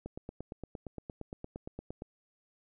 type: click train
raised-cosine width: 2 ms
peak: -27 dBFS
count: 18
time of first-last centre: 0.06-2.021 s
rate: 8.67 Hz
effects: none